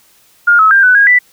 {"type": "tone with pitch steps", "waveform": "sine", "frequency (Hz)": [1416, 1290, 1592, 1497, 1636, 1978], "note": ["F6", "E6", "G6", "F#6", "G#6", "B6"], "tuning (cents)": [23, -38, 26, 20, -26, 2], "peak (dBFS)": -4, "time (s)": [0.47, 1.19], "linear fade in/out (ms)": 10, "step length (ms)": 120, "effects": ["white hiss -49 dBFS RMS until 1.32 s"]}